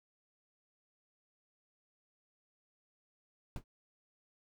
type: noise with exponential decay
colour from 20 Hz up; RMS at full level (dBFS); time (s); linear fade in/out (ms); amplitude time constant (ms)
brown; -34; 3.56-3.64; 2; 16
effects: none